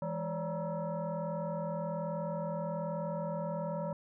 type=tone with frequency modulation; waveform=sine; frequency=207.1 Hz; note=G#3; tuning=5 cents flat; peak=-33 dBFS; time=0.02-3.93 s; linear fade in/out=2 ms; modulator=373 Hz; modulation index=1.9; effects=none